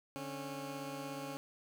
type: tone pair together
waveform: 15% pulse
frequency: 145.17 / 273.6 Hz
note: D3 / C#4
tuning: -20 / -23 cents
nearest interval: major seventh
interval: 1097 cents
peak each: -40 / -36 dBFS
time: 0.16-1.37 s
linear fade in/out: 0 ms
effects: none